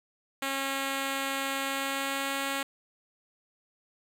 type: tone with pitch glide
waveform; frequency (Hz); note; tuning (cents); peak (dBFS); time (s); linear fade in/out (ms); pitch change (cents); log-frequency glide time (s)
5% pulse; 272.5 to 274.6; C#4 to C#4; -29 to -16; -18; 0.42-2.63; 5; +13; 1.6-2.34
effects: none